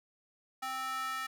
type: tone with high-pass filter sweep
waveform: square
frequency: 261.6 Hz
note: C4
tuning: in tune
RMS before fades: -37 dBFS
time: 0.62-1.27 s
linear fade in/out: 10 ms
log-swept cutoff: 1000 to 1500 Hz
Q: 3.4
effects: none